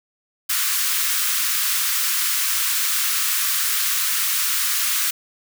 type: high-pass noise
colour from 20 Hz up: white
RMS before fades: -21 dBFS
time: 0.49-5.11 s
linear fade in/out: 10 ms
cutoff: 1100 Hz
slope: 48 dB/octave
effects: none